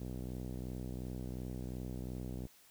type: tone with low-pass filter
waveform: 5% pulse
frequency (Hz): 62.8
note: B1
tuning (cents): +30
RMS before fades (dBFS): -42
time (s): 0-2.47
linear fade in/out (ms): 5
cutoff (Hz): 250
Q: 0.61
effects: white hiss -63 dBFS RMS until 2.7 s